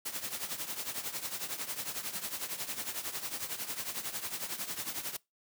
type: noise with tremolo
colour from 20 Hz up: white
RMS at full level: -35 dBFS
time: 0.05-5.17 s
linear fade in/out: 10 ms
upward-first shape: triangle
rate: 11 Hz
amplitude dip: 80%
effects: noise-tail reverb RT60 0.2 s tail -23 dB re dry + high-pass 100 Hz 12 dB/octave